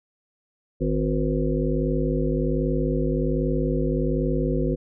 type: harmonic tone with a mistuned harmonic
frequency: 51.91 Hz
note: G#1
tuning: in tune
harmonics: 1 / 3 / 5 / 7 / 9 / 10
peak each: -26 / -26 / -27 / -28 / -30 / -32 dBFS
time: 0.8-4.76 s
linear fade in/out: 20 ms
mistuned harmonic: 9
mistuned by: +39 cents
effects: none